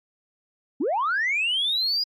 sine linear sweep, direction up, 231.3 to 4948 Hz, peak -20 dBFS, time 0.8-2.04 s, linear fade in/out 10 ms, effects tanh soft clip ceiling -18 dBFS + AAC 48 kbps

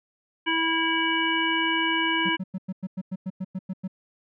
harmonic tone, 326.6 Hz, E4, 16 cents flat, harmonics 1 / 3 / 5 / 7 / 9, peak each -28 / -28 / -28 / -28 / -28 dBFS, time 0.46-2.37 s, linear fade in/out 20 ms
triangle tone bursts, 187.3 Hz, F#3, 21 cents sharp, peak -25 dBFS, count 12, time 2.25-3.879 s, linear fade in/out 10 ms, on 45 ms, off 99 ms
effects none

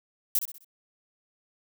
violet noise with echo, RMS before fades -24 dBFS, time 0.35-0.39 s, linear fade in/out 2 ms, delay 64 ms, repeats 4, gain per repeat -8 dB, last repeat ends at 0.646 s, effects none

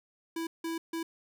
square tone bursts at uneven times, 329.6 Hz, E4, in tune, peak -33 dBFS, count 3, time 0.36-0.47 / 0.64-0.78 / 0.93-1.03 s, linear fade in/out 5 ms, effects none

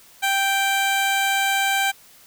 15% pulse tone, 784 Hz, G5, in tune, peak -12 dBFS, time 0.22-1.92 s, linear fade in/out 20 ms, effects white hiss -50 dBFS RMS until 2.26 s

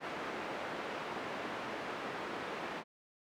pink band-pass noise, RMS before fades -41 dBFS, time 0-2.84 s, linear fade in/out 50 ms, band 320 to 2100 Hz, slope 12 dB/octave, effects none

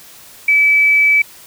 sine tone, 2300 Hz, D7, 37 cents flat, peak -8 dBFS, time 0.48-1.22 s, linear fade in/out 5 ms, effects white hiss -40 dBFS RMS until 1.46 s

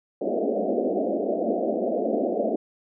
white band-pass noise, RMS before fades -25 dBFS, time 0.21-2.56 s, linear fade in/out 5 ms, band 200 to 700 Hz, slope 96 dB/octave, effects none

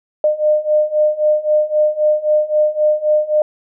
sine beating tone pair, 605 / 608.8 Hz, D#5 / D#5, -49 / -38 cents, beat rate 3.8 Hz, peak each -16 / -14 dBFS, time 0.24-3.42 s, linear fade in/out 2 ms, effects none

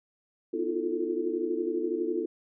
sine tone cluster, 252.2 / 315.4 / 345 / 357.1 / 441.5 Hz, B3 / D#4 / F4 / F4 / A4, +36 / +24 / -21 / +39 / +6 cents, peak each -39 / -34 / -31 / -34 / -33 dBFS, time 0.53-2.26 s, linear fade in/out 10 ms, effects none

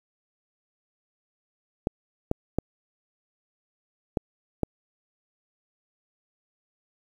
clicks, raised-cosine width 2 ms, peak -10 dBFS, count 5, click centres 1.871 / 2.314 / 2.586 / 4.172 / 4.633 s, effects 8-bit

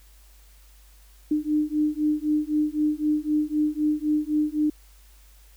sine beating tone pair, 300.4 / 304.3 Hz, D4 / D#4, +39 / -38 cents, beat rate 3.9 Hz, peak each -24 dBFS, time 1.31-4.7 s, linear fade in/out 5 ms, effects added 50 Hz sine -50 dBFS peak until 5.56 s + white hiss -58 dBFS RMS until 5.56 s

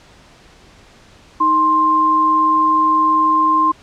sine tone pair together, 313.1 / 1053.1 Hz, D#4 / C6, +11 / +11 cents, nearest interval octave + major sixth, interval 2100 cents, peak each -21 / -11 dBFS, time 1.4-3.72 s, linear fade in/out 10 ms, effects pink hiss -46 dBFS RMS until 3.82 s + low-pass 6000 Hz 12 dB/octave

